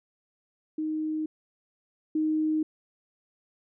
sine tone pair in turn, 311.1 / 311.1 Hz, D#4 / D#4, 0 / 0 cents, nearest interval unison, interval 0 cents, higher neither, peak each -27 / -23 dBFS, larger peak second, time 0.78-1.26 / 2.15-2.63 s, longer neither, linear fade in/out 5 ms, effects none

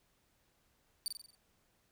25% pulse tone with echo, 4594 Hz, D8, 39 cents flat, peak -29 dBFS, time 1.06-1.08 s, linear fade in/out 0 ms, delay 45 ms, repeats 6, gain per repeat -5 dB, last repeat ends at 1.35 s, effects pink hiss -74 dBFS RMS until 1.91 s

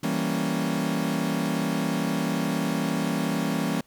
40% pulse chord, E diminished seventh, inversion none, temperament equal, 164.81 / 196 / 233.1 / 277.2 Hz, E3 / G3 / Bb3 / Db4, 0 / 0 / 0 / 0 cents, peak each -29 dBFS, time 0.03-3.81 s, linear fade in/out 5 ms, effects pink hiss -62 dBFS RMS until 3.86 s

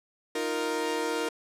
sawtooth chord, Eb suspended second, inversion none, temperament equal, 311.1 / 349.2 / 466.2 Hz, Eb4 / F4 / Bb4, 0 / 0 / 0 cents, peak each -30 / -31 / -26 dBFS, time 0.35-1.29 s, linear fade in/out 5 ms, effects low-pass 11000 Hz 12 dB/octave

